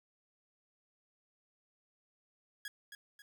sawtooth tone with echo, 1661.2 Hz, G#6, in tune, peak -37 dBFS, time 2.65-2.68 s, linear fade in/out 2 ms, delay 270 ms, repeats 2, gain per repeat -7 dB, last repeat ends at 3.22 s, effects 12-bit

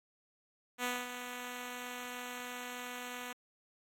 5% pulse tone with ADSR envelope, 246.9 Hz, B3, in tune, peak -21 dBFS, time 0.78-3.33 s, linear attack 58 ms, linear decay 230 ms, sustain -9 dB, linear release 6 ms, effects AAC 64 kbps

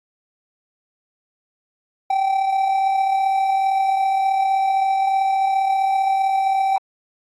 triangle tone with amplitude modulation, 775 Hz, G5, 20 cents flat, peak -12 dBFS, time 2.1-6.78 s, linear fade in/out 5 ms, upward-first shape sine, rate 35.3 Hz, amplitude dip 55%, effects AAC 32 kbps

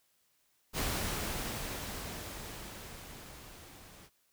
pink noise with level ramp, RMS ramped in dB -33 to -55 dBFS, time 0.73-4.1 s, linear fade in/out 50 ms, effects white hiss -73 dBFS RMS until 4.32 s

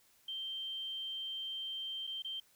sine tone with dropouts, 3140 Hz, G7, 2 cents sharp, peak -38 dBFS, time 0.28-2.4 s, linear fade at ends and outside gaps 5 ms, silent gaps 2.069-2.073 / 2.222-2.246 s, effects white hiss -68 dBFS RMS until 2.55 s

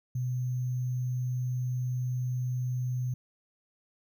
sine tone with sample-and-hold, 125.2 Hz, B2, 24 cents sharp, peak -28 dBFS, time 0.15-3.14 s, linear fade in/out 5 ms, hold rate 6300 Hz, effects none

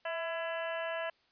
harmonic tone with a mistuned harmonic, 334.6 Hz, E4, 26 cents sharp, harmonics 2 / 3 / 4 / 5 / 6 / 7 / 8 / 9, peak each -36 / -43 / -46 / -41 / -48 / -55 / -46 / -49 dBFS, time 0.05-1.1 s, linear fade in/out 5 ms, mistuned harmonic 2, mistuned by -35 cents, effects white hiss -70 dBFS RMS until 1.31 s + resampled to 11025 Hz

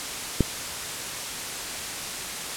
click, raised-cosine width 3 ms, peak -5 dBFS, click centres 0.407 s, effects white hiss -32 dBFS RMS until 2.56 s + low-pass 10000 Hz 12 dB/octave

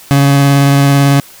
30% pulse tone with vibrato, 140 Hz, C#3, 18 cents sharp, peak -3 dBFS, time 0.11-1.2 s, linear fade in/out 0 ms, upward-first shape sine, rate 18 Hz, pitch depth 13 cents each way, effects white hiss -37 dBFS RMS until 1.4 s

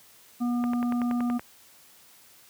harmonic tone, 241.8 Hz, B3, 36 cents flat, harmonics 1 / 3 / 5, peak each -24 / -38 / -40 dBFS, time 0.4-1.39 s, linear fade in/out 20 ms
click train, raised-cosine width 0.5 ms, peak -20 dBFS, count 9, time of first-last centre 0.64-1.395 s, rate 10.6 Hz
effects white hiss -55 dBFS RMS until 2.49 s + high-pass 60 Hz 12 dB/octave

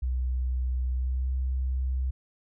sine tone with pitch glide, 63 to 64.58 Hz, B1 to C2, +35 to -22 cents, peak -25 dBFS, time 0.02-2.11 s, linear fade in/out 10 ms, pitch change +43 cents, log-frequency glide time 0.93-1.26 s, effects none

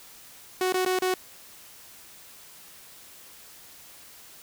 sawtooth tone with dropouts, 370 Hz, F#4, in tune, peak -19 dBFS, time 0.61-1.14 s, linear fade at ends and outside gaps 2 ms, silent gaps 0.724-0.742 / 0.85-0.861 / 0.989-1.021 s, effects white hiss -49 dBFS RMS until 4.42 s

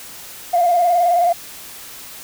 sine tone with vibrato, 698.5 Hz, F5, in tune, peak -11 dBFS, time 0.53-1.33 s, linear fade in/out 10 ms, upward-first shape square, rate 19 Hz, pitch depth 42 cents each way, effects tanh soft clip ceiling -7 dBFS + white hiss -36 dBFS RMS until 2.23 s

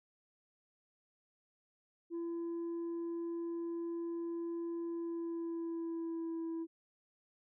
sine tone with pitch glide, 337.7 to 329.2 Hz, E4 to E4, +42 to -2 cents, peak -34 dBFS, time 2.1-6.67 s, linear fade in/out 50 ms, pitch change -44 cents, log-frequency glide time 4.86-6.45 s, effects tanh soft clip ceiling -36 dBFS

